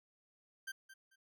40% pulse tone with echo, 1568 Hz, G6, in tune, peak -40 dBFS, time 0.67-0.72 s, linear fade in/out 10 ms, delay 220 ms, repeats 2, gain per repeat -13 dB, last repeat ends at 1.16 s, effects none

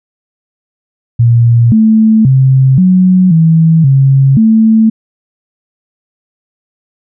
sine tone with pitch steps, 117.7 / 219.7 / 132.4 / 184.5 / 162.4 / 135.7 / 221.4 Hz, A#2 / A3 / C3 / F#3 / E3 / C#3 / A3, +17 / -2 / +21 / -5 / -26 / -36 / +11 cents, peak -3 dBFS, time 1.19-4.9 s, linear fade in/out 10 ms, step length 530 ms, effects none

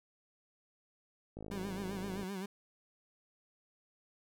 click train, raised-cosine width 2 ms, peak -32 dBFS, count 47, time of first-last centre 1.37-2.231 s, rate 53.4 Hz
30% pulse tone with vibrato, 192.8 Hz, G3, 28 cents flat, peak -36 dBFS, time 1.51-2.46 s, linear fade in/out 5 ms, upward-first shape sine, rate 7.7 Hz, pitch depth 87 cents each way
effects none

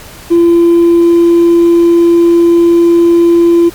triangle tone with hard clipping, 340.7 Hz, F4, 43 cents flat, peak -3 dBFS, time 0.3-3.7 s, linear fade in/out 20 ms, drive 2 dB, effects pink hiss -32 dBFS RMS until 3.74 s + Opus 48 kbps

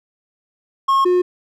triangle tone pair in turn, 1084 / 360.1 Hz, C#6 / F#4, -39 / -47 cents, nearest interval octave + perfect fifth, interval 1908 cents, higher first, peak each -10 dBFS, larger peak neither, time 0.88-1.05 / 1.05-1.22 s, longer neither, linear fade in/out 10 ms, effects none

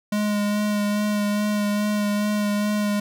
square tone with vibrato, 207.7 Hz, G#3, in tune, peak -21 dBFS, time 0.12-3 s, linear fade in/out 5 ms, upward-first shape sine, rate 2.4 Hz, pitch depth 17 cents each way, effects none

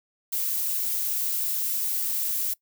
violet noise, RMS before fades -27 dBFS, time 0.32-2.54 s, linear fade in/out 10 ms, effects noise-tail reverb RT60 0.1 s tail -22 dB re dry

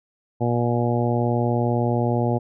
harmonic tone, 119.7 Hz, A#2, 46 cents sharp, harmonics 1 / 2 / 3 / 4 / 5 / 6 / 7, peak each -22 / -25 / -27 / -28 / -29 / -30 / -30 dBFS, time 0.4-2.39 s, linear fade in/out 20 ms, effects none

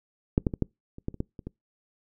clicks, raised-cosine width 3 ms, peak -7 / -11 / -18 / -11 / -29 / -16 / -28 / -15 / -27 / -22 dBFS, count 10, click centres 0.379 / 0.468 / 0.538 / 0.623 / 0.984 / 1.084 / 1.143 / 1.204 / 1.392 / 1.47 s, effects noise-tail reverb RT60 0.2 s tail -26 dB re dry

